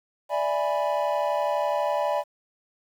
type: chord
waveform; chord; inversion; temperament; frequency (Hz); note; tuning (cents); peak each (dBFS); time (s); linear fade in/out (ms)
triangle; E dominant seventh; third; equal; 587.3 / 659.3 / 830.6 / 987.8; D5 / E5 / G#5 / B5; 0 / 0 / 0 / 0; -24 / -28 / -27 / -28; 0.29-2.24; 50
effects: 9-bit